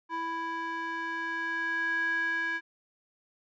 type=tone with band-pass filter sweep; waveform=square; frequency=330.3 Hz; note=E4; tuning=4 cents sharp; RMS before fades=-32 dBFS; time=0.09-2.61 s; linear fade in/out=50 ms; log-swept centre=1200 to 1800 Hz; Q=6.8; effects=resampled to 16000 Hz